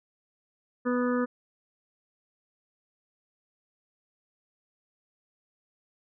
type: harmonic tone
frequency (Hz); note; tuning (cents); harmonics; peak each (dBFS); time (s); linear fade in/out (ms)
246.9; B3; 0; 1 / 2 / 4 / 5 / 6 / 7; -26 / -29 / -40 / -35 / -39 / -41; 0.85-1.26; 20
effects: none